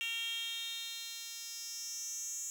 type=tone with high-pass filter sweep; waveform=10% pulse; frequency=460 Hz; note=A#4; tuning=23 cents flat; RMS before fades=-41 dBFS; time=0.01-2.5 s; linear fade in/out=0 ms; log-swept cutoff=2900 to 6900 Hz; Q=6.1; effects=none